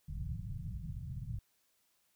white low-pass noise, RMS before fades -41 dBFS, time 0.08-1.39 s, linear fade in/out 5 ms, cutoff 160 Hz, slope 48 dB/octave, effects white hiss -75 dBFS RMS until 2.15 s

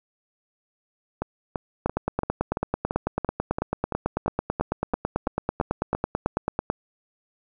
two click trains, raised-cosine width 1 ms, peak -12 / -9 dBFS, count 15 / 45, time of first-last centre 1.22-5.95 / 1.86-6.7 s, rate 2.96 / 9.09 Hz, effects none

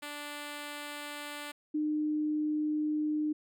5% pulse / sine tone pair in turn, 293 / 303.5 Hz, D4 / D#4, -4 / -43 cents, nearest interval minor second, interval 61 cents, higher second, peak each -28 dBFS, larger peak neither, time 0.02-1.52 / 1.74-3.33 s, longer second, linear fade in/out 10 ms, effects none

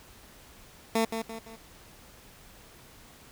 15% pulse tone with echo, 225 Hz, A3, 39 cents sharp, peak -17 dBFS, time 0.95-1.05 s, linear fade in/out 5 ms, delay 170 ms, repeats 3, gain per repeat -7 dB, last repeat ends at 1.56 s, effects pink hiss -53 dBFS RMS until 3.31 s

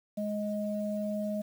sine tone pair together, 209 / 626.3 Hz, G#3 / D#5, +11 / +11 cents, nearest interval octave + perfect fifth, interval 1900 cents, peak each -32 / -34 dBFS, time 0.17-1.42 s, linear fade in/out 10 ms, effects 9-bit

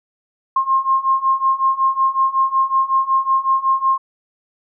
sine beating tone pair, 1063 / 1068.4 Hz, C6 / C6, +27 / +36 cents, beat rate 5.4 Hz, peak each -18 / -16 dBFS, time 0.56-3.98 s, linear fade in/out 5 ms, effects none

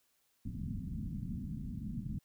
white low-pass noise, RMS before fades -40 dBFS, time 0.45-2.19 s, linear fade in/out 5 ms, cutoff 240 Hz, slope 48 dB/octave, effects white hiss -75 dBFS RMS until 2.24 s

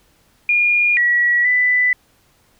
sine tone with pitch steps, 2425 / 1928 / 1990 Hz, D#7 / B6 / B6, -45 / -42 / +13 cents, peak -12 dBFS, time 0.49-1.93 s, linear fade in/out 2 ms, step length 480 ms, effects pink hiss -57 dBFS RMS until 2.59 s

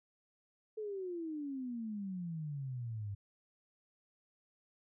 sine exponential sweep, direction down, 440 to 98 Hz, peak -38 dBFS, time 0.77-3.15 s, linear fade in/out 10 ms, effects none

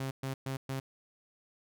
sawtooth tone bursts, 133.9 Hz, C3, 40 cents sharp, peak -30 dBFS, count 4, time 0-0.8 s, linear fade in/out 5 ms, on 110 ms, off 120 ms, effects none

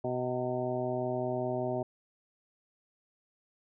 harmonic tone with a mistuned harmonic, 125.3 Hz, B2, 25 cents sharp, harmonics 1 / 2 / 3 / 4 / 5 / 6 / 7, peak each -38 / -38 / -35 / -46 / -34 / -40 / -45 dBFS, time 0.04-1.83 s, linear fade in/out 5 ms, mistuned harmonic 7, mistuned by +57 cents, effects none

